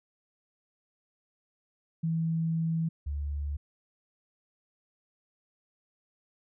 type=tone pair in turn; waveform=sine; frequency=163.3 / 72.28 Hz; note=E3 / D2; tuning=-16 / -27 cents; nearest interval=octave + major second; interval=1411 cents; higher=first; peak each=-26 / -30 dBFS; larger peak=first; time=2.03-2.89 / 3.06-3.57 s; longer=first; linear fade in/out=10 ms; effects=none